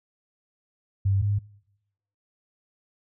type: tone pair in turn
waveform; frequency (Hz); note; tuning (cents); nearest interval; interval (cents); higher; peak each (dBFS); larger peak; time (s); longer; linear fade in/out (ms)
sine; 98 / 101.89; G2 / G#2; 0 / -33; minor second; 67; second; -19 / -21; first; 1.05-1.22 / 1.22-1.39; neither; 10
effects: noise-tail reverb RT60 0.9 s tail -26 dB re dry